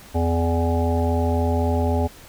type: harmonic tone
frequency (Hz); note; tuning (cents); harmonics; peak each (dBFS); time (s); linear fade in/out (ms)
83.8; E2; +29; 1 / 3 / 5 / 7 / 9 / 10; -20 / -25 / -27 / -28 / -30 / -30; 0.14-2.08; 20
effects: pink hiss -45 dBFS RMS until 2.28 s